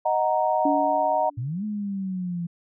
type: chord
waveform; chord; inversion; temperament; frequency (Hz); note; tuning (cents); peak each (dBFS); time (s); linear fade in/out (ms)
sine; D# minor; none; equal; 622.3 / 740 / 932.3; D#5 / F#5 / A#5; 0 / 0 / 0; -24; 0.05-1.3; 10
type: tone with exponential decay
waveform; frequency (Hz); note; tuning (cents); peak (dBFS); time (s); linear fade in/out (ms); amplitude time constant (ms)
sine; 288.3; D4; -32; -20; 0.65-1.62; 5; 210
type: exponential two-way sweep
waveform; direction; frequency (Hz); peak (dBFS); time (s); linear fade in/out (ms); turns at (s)
sine; up then down; 110 to 214.4 to 169.1; -26; 1.37-2.47; 10; 1.64
effects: none

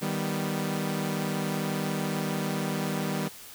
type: chord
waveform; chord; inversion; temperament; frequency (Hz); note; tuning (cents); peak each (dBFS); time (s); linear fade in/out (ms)
sawtooth; Eb augmented; none; equal; 155.56 / 196 / 246.9; Eb3 / G3 / B3; 0 / 0 / 0; -28 / -27 / -31; 0.01-3.29; 20
effects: white hiss -46 dBFS RMS until 3.54 s

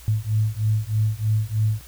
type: beating tone pair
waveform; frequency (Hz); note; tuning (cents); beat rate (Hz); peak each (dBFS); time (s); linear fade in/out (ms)
sine; 106.6 / 109.8; G#2 / A2; +46 / -3; 3.2; -22; 0.08-1.81; 0
effects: added 60 Hz sine -43 dBFS peak until 1.87 s + white hiss -47 dBFS RMS until 1.87 s

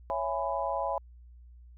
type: chord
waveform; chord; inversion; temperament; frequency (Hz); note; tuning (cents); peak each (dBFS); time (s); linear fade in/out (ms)
sine; C# minor seventh; none; just; 554.4 / 665.2 / 831.5 / 997.9; C#5 / E5 / G#5 / B5; 0 / +16 / +2 / +18; -34; 0.1-0.98; 0
effects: added 60 Hz sine -49 dBFS peak until 1.77 s

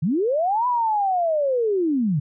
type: linear two-way sweep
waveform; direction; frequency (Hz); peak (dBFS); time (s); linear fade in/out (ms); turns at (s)
sine; up then down; 133.8 to 1003 to 133.8; -18; 0.02-2.2; 10; 0.67
effects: none

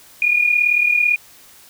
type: tone pair together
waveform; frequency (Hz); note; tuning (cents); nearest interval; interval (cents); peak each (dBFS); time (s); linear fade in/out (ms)
sine; 2406 / 2444; D7 / D#7; +41 / -32; unison; 27; -19 / -14; 0.22-1.16; 2
effects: white hiss -46 dBFS RMS until 1.69 s

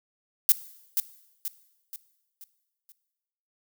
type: noise with echo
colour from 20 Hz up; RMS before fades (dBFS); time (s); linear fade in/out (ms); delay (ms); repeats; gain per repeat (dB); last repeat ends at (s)
violet; -17; 0.49-0.52; 0; 480; 5; -7; 2.92
effects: noise-tail reverb RT60 1.0 s tail -17 dB re dry

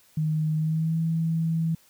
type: tone with pitch glide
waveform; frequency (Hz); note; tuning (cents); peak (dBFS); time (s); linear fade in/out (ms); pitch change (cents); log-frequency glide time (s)
sine; 155.56 to 163.2; D#3 to E3; 0 to -17; -22; 0.17-1.75; 5; +83; 0.56-0.98
effects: white hiss -59 dBFS RMS until 1.89 s

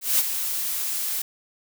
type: noise with ADSR envelope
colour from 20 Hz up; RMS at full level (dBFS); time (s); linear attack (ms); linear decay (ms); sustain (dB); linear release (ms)
blue; -18; 0.01-1.22; 180; 30; -9; 4
effects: none

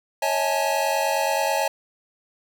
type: chord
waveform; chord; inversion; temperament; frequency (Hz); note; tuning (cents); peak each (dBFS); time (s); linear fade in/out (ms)
square; A major seventh; first; equal with one note detuned; 554.4 / 643.1 / 830.6 / 880; C#5 / E5 / G#5 / A5; 0 / -43 / 0 / 0; -27; 0.22-1.68; 5
effects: none

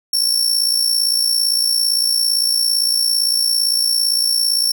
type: tone with amplitude modulation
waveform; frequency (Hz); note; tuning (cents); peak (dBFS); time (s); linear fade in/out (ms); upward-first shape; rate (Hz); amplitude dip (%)
sawtooth; 5450; F8; -43; -9; 0.13-4.72; 5; sine; 57.7; 60
effects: none

